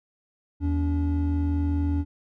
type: tone pair together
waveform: triangle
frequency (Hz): 80.2 / 285.8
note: E2 / D4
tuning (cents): -47 / -47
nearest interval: octave + minor seventh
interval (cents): 2200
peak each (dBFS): -21 / -25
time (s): 0.6-2.05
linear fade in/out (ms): 50
effects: none